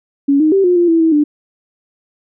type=tone with pitch steps; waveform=sine; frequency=280.2 / 310.4 / 389.6 / 357.1 / 347.3 / 329.8 / 324 / 296.2 Hz; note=C#4 / D#4 / G4 / F4 / F4 / E4 / E4 / D4; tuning=+19 / -4 / -11 / +39 / -10 / +1 / -30 / +15 cents; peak=-8 dBFS; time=0.28-1.24 s; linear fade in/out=10 ms; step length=120 ms; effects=none